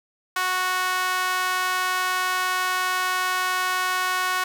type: tone with high-pass filter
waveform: sawtooth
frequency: 368.6 Hz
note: F#4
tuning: 7 cents flat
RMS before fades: -24 dBFS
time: 0.36-4.44 s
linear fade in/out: 5 ms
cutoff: 1200 Hz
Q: 2.1
effects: none